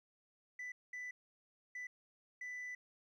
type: tone bursts at uneven times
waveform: sine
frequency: 1989 Hz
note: B6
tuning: 12 cents sharp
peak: -40 dBFS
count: 4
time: 0.59-0.72 / 0.93-1.11 / 1.75-1.87 / 2.41-2.75 s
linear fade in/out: 5 ms
effects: tanh soft clip ceiling -42 dBFS + 13-bit